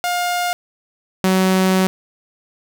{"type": "tone pair in turn", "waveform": "sawtooth", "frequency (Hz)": [709, 187.79], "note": ["F5", "F#3"], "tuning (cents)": [26, 26], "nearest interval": "octave + major seventh", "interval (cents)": 2300, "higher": "first", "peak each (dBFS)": [-14, -9], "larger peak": "second", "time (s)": [[0.04, 0.53], [1.24, 1.87]], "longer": "second", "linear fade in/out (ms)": 0, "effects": []}